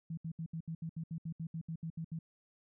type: tone bursts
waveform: sine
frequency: 163.1 Hz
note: E3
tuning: 18 cents flat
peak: -37 dBFS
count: 15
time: 0.1-2.19 s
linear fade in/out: 5 ms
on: 74 ms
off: 70 ms
effects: none